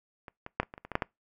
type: clicks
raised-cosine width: 0.5 ms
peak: -28 / -24 / -10 / -23 / -27 / -29 / -27 / -21 / -10 / -13 dBFS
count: 10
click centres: 0.282 / 0.464 / 0.6 / 0.631 / 0.739 / 0.779 / 0.85 / 0.917 / 0.954 / 1.022 s
effects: noise-tail reverb RT60 0.2 s tail -25 dB re dry